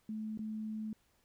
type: tone with dropouts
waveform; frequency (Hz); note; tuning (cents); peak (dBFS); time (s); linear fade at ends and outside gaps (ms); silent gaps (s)
sine; 216.8; A3; -25; -37; 0.09-0.93; 2; 0.375-0.391
effects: pink hiss -73 dBFS RMS until 1.24 s